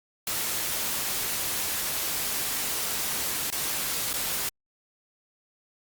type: noise with dropouts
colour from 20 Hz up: white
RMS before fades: -29 dBFS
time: 0.27-4.49 s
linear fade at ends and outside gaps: 2 ms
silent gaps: 3.503-3.524 / 4.131-4.138 s
effects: Opus 48 kbps